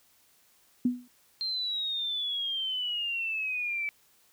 sine tone with exponential decay, 246.9 Hz, B3, in tune, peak -19 dBFS, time 0.85-1.08 s, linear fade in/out 5 ms, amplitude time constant 50 ms
sine exponential sweep, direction down, 4186 to 2300 Hz, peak -29 dBFS, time 1.41-3.89 s, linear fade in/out 0 ms
effects white hiss -64 dBFS RMS until 4.32 s

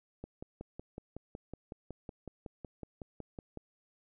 click train, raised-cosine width 2 ms, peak -29 dBFS, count 19, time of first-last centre 0.24-3.573 s, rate 5.4 Hz, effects none

